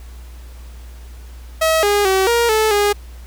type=tone with pitch steps; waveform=sawtooth; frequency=642 / 409.6 / 381.7 / 470.6 / 435.5 / 410.8 Hz; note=E5 / G#4 / G4 / A#4 / A4 / G#4; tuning=-46 / -24 / -46 / +16 / -18 / -19 cents; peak=-9 dBFS; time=1.61-2.93 s; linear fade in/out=10 ms; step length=220 ms; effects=added 60 Hz sine -33 dBFS peak until 3.26 s + pink hiss -47 dBFS RMS until 3.26 s